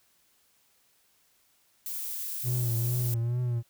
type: noise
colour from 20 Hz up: violet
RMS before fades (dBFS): -35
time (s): 1.86-3.14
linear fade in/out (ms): 0
type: tone with vibrato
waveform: triangle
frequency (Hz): 120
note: B2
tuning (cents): -49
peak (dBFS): -24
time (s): 2.43-3.63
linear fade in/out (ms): 50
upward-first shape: triangle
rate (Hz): 2.3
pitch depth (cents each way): 76
effects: white hiss -67 dBFS RMS until 3.69 s